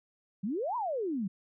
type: exponential two-way sweep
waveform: sine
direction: up then down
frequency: 178.9 to 1021 to 178.9 Hz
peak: -30 dBFS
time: 0.43-1.28 s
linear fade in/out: 10 ms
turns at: 0.76 s
effects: none